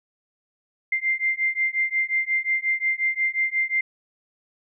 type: beating tone pair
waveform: sine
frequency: 2091 / 2096.6 Hz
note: C7 / C7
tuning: -2 / +3 cents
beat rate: 5.6 Hz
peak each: -24 dBFS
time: 0.92-3.81 s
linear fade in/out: 5 ms
effects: none